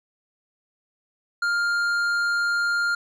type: tone with tanh clipping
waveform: triangle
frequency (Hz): 1403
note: F6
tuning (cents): +8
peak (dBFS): -22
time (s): 1.42-2.95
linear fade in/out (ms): 5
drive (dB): 13
effects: none